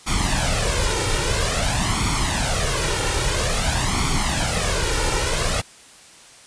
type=noise with flanger; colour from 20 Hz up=pink; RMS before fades=-21 dBFS; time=0.06-5.62 s; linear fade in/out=20 ms; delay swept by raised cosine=0.89 to 2.19 ms; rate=0.5 Hz; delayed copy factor=+0.7; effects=white hiss -46 dBFS RMS until 6.46 s + resampled to 22050 Hz